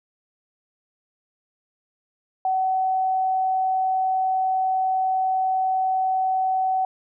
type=tone; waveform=sine; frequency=755 Hz; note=F#5; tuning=35 cents sharp; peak=-19 dBFS; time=2.45-6.85 s; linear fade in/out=2 ms; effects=none